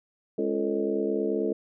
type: harmonic tone with a mistuned harmonic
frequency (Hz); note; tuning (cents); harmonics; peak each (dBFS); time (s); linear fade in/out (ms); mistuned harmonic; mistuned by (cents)
69.3; C#2; 0; 3 / 4 / 5 / 6 / 7 / 8 / 9; -33 / -32 / -30 / -28 / -40 / -39 / -37; 0.38-1.53; 5; 6; +100
effects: none